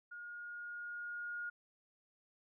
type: tone with level ramp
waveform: sine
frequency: 1430 Hz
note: F6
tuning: 41 cents sharp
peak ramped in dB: -46 to -39 dBFS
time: 0.11-1.5 s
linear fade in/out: 10 ms
effects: none